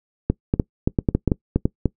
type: clicks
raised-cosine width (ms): 3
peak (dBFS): -4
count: 12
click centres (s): 0.3 / 0.539 / 0.598 / 0.875 / 0.988 / 1.088 / 1.15 / 1.277 / 1.318 / 1.56 / 1.655 / 1.857
effects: noise-tail reverb RT60 0.1 s tail -22 dB re dry